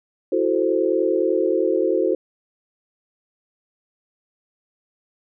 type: chord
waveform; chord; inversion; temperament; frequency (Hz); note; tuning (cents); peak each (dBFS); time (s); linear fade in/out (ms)
sine; F# half-diminished seventh; third; equal; 329.6 / 370 / 440 / 523.3; E4 / F#4 / A4 / C5; 0 / 0 / 0 / 0; -23 / -21 / -23 / -23; 0.32-2.15; 5
effects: none